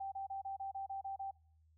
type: tone bursts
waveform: sine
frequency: 781 Hz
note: G5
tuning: 7 cents flat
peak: -39 dBFS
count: 9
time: 0-1.312 s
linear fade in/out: 10 ms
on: 120 ms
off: 29 ms
effects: noise-tail reverb RT60 0.5 s tail -23 dB re dry + added 79 Hz sine -66 dBFS peak until 1.77 s